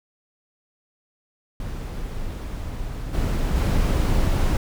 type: noise with level steps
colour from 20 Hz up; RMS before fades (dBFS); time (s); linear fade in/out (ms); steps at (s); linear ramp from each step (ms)
brown; -30 / -22 / -19; 1.6-4.57; 2; 3.13 / 3.55; 20
effects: none